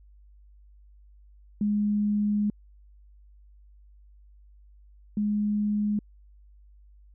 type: tone pair in turn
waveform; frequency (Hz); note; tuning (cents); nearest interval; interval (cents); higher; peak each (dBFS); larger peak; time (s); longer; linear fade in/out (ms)
sine; 207.7 / 208.5; G#3 / G#3; 0 / +7; unison; 7; second; -22 / -23; first; 1.61-2.5 / 5.17-5.99; first; 2
effects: added 50 Hz sine -51 dBFS peak until 7.14 s